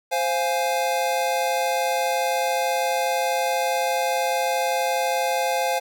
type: chord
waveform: square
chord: F minor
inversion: second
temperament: equal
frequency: 523.3 / 698.5 / 830.6 Hz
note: C5 / F5 / Ab5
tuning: 0 / 0 / 0 cents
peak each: -26 dBFS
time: 0.11-5.8 s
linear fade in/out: 20 ms
effects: none